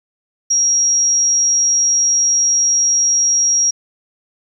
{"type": "tone", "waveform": "sine", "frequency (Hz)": 5650, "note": "F8", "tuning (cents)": 19, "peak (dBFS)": -11, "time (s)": [0.5, 3.71], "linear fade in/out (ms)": 10, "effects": ["8-bit"]}